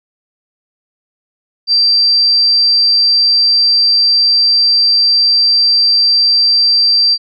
sine tone, 4699 Hz, D8, in tune, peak -7 dBFS, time 1.67-7.18 s, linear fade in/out 50 ms, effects none

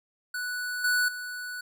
square tone with level steps, 1480 Hz, F#6, in tune, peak -31 / -23 / -35 dBFS, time 0.34-1.61 s, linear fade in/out 5 ms, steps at 0.84 / 1.08 s, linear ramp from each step 5 ms, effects none

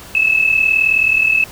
sine tone pair together, 2598 / 2637 Hz, E7 / E7, -26 / 0 cents, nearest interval unison, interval 26 cents, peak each -12 / -16 dBFS, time 0.15-1.44 s, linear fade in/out 2 ms, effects pink hiss -36 dBFS RMS until 1.51 s

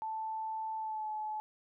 sine tone with pitch glide, 880 to 858.4 Hz, A5 to A5, 0 to -43 cents, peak -35 dBFS, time 0.02-1.4 s, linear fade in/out 0 ms, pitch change -43 cents, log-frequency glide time 0.77-1.09 s, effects none

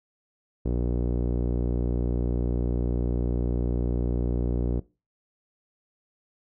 sawtooth tone with low-pass filter, 60 Hz, B1, 49 cents flat, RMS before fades -26 dBFS, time 0.65-4.8 s, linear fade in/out 10 ms, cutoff 400 Hz, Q 1.7, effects noise-tail reverb RT60 0.3 s tail -21 dB re dry

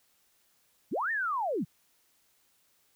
sine linear two-way sweep, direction up then down, 123.47 to 1864.7 to 123.47 Hz, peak -28 dBFS, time 0.91-1.65 s, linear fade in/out 20 ms, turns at 1.11 s, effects white hiss -69 dBFS RMS until 2.95 s

